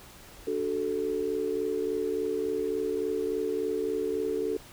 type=chord; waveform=sine; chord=D major; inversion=none; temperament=equal with one note detuned; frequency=293.7 / 376.5 / 440 Hz; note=D4 / F#4 / A4; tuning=0 / +30 / 0 cents; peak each=-35 / -32 / -29 dBFS; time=0.47-4.57 s; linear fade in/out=5 ms; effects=pink hiss -50 dBFS RMS until 4.72 s